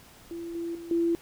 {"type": "tone with level steps", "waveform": "sine", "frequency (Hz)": 337.6, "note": "E4", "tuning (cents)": 41, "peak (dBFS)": [-34, -30, -38, -22], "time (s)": [0.31, 1.15], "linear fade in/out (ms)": 0, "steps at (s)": [0.55, 0.75, 0.91], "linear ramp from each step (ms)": 2, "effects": ["pink hiss -53 dBFS RMS until 1.21 s"]}